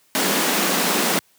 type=high-pass noise; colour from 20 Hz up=pink; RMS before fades=-20 dBFS; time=0.15-1.19 s; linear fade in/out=0 ms; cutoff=170 Hz; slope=96 dB/octave; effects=white hiss -59 dBFS RMS until 1.38 s + high-pass 80 Hz 12 dB/octave